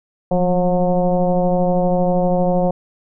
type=tone with frequency modulation; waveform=sine; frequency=357.7 Hz; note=F4; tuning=41 cents sharp; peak=-13 dBFS; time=0.31-2.71 s; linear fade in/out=5 ms; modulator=182 Hz; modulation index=2; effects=none